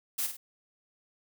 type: noise with echo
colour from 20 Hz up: blue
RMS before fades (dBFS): -31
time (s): 0.18-0.27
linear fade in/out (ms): 10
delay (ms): 50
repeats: 2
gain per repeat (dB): -7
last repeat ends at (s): 0.37
effects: none